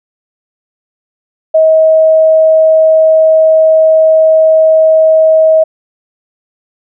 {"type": "tone", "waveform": "sine", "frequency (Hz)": 636, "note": "D#5", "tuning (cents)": 38, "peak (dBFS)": -3, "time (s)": [1.54, 5.64], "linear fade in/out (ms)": 10, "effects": []}